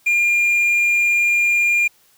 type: tone with quantisation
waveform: triangle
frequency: 2406 Hz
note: D7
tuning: 41 cents sharp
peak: -12 dBFS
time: 0.06-1.88 s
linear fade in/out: 10 ms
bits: 7
effects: white hiss -56 dBFS RMS until 2.17 s